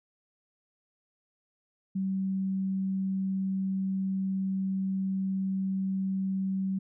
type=tone; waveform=sine; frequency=191.5 Hz; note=G3; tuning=40 cents flat; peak=-27 dBFS; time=1.95-6.79 s; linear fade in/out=10 ms; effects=none